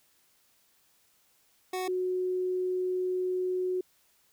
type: tone pair in turn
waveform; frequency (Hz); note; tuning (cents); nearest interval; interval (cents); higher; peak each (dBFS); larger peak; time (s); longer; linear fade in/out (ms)
25% pulse / sine; 370 / 367; F#4 / F#4; 0 / -14; unison; 14; first; -27; neither; 1.73-1.88 / 1.88-3.81; second; 5
effects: white hiss -67 dBFS RMS until 4.32 s